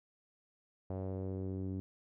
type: tone with low-pass filter sweep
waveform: sawtooth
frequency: 94.8 Hz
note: F#2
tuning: 43 cents sharp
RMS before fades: -39 dBFS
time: 0.9-1.8 s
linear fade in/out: 0 ms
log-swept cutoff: 640 to 290 Hz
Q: 2.1
effects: none